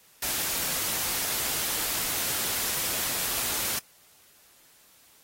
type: noise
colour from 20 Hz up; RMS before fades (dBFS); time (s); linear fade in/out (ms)
white; -29; 0.22-3.79; 5
effects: white hiss -58 dBFS RMS until 5.23 s + AAC 48 kbps